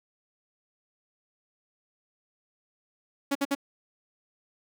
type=tone bursts; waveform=sawtooth; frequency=280 Hz; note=C#4; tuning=18 cents sharp; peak=-20 dBFS; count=3; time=3.31-3.551 s; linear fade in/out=10 ms; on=43 ms; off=56 ms; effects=none